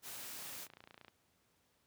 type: noise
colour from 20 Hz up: white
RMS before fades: -47 dBFS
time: 0.02-0.68 s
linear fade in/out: 50 ms
type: click train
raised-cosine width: 0.3 ms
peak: -38 dBFS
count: 21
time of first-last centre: 0.39-1.082 s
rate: 28.9 Hz
effects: pink hiss -75 dBFS RMS until 1.86 s + high-pass 80 Hz 12 dB/octave